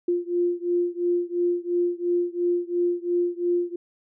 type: beating tone pair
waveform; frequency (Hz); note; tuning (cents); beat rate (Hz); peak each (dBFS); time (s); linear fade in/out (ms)
sine; 349.2 / 352.1; F4 / F4; 0 / +14; 2.9; -24 / -25; 0.08-3.76; 5
effects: none